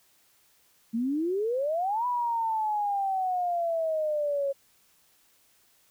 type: exponential two-way sweep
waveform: sine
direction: up then down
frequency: 220 to 992 to 548 Hz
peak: -25 dBFS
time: 0.93-4.53 s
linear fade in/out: 20 ms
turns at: 2.06 s
effects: white hiss -64 dBFS RMS until 5.9 s